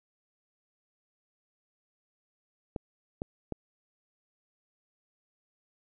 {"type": "clicks", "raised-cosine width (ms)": 2, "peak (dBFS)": -20, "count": 3, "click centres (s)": [2.762, 3.219, 3.523], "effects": []}